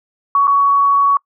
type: tone with dropouts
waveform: sine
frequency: 1122 Hz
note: C#6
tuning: 21 cents sharp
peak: -9 dBFS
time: 0.35-1.17 s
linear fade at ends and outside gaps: 2 ms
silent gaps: 0.472-0.478 s
effects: noise-tail reverb RT60 0.1 s tail -26 dB re dry